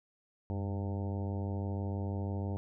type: harmonic tone with a mistuned harmonic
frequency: 100 Hz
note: G2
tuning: 35 cents sharp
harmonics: 1 / 2 / 3 / 4 / 5 / 6 / 7 / 8 / 9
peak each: -34 / -40 / -44 / -46 / -48 / -50 / -51 / -52 / -53 dBFS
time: 0.5-2.57 s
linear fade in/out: 0 ms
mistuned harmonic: 1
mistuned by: -110 cents
effects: none